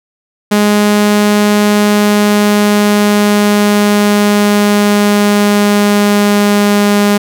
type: tone with pitch glide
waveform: sawtooth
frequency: 207.7 to 204.8 Hz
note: G#3 to G#3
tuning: 0 to -24 cents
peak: -3 dBFS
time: 0.51-7.18 s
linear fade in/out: 10 ms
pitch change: -24 cents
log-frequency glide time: 1.64-7.01 s
effects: none